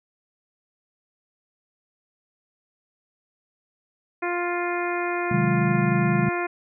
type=harmonic tone; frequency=350.5 Hz; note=F4; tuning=6 cents sharp; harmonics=1 / 2 / 3 / 4 / 5 / 6 / 7; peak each=-27 / -30 / -32 / -33 / -34 / -35 / -35 dBFS; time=4.22-6.47 s; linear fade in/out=10 ms
type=chord; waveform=sine; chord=Ab dominant seventh; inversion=first; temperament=equal; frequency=130.81 / 155.56 / 185 / 207.7 Hz; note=C3 / Eb3 / Gb3 / Ab3; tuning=0 / 0 / 0 / 0 cents; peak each=-25 dBFS; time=5.31-6.29 s; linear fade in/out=5 ms
effects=none